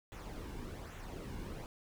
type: noise with flanger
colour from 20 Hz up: brown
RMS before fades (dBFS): -45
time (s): 0.12-1.66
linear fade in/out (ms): 0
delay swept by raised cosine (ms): 0.2 to 1.6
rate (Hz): 1.2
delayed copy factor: -0.55
effects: none